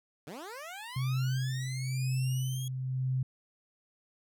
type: linear sweep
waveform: 15% pulse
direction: up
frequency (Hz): 131.6 to 3322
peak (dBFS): -35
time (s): 0.27-2.68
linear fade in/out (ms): 2
type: tone with tremolo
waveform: sine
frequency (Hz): 129.8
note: C3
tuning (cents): -13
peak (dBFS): -27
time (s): 0.96-3.23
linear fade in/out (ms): 5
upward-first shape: sine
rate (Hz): 1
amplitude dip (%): 50
effects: none